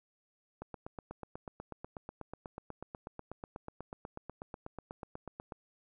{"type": "click train", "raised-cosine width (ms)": 1, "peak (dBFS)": -28, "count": 41, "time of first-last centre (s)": [0.62, 5.522], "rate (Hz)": 8.16, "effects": []}